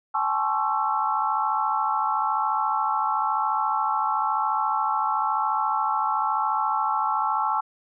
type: tone cluster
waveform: sine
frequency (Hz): 790 / 864 / 1053 / 1114 / 1332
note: G5 / A5 / C6 / C#6 / E6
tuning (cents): +13 / -32 / +11 / +8 / +18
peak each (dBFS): -31 / -25 / -32 / -28 / -27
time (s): 0.14-7.61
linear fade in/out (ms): 10
effects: none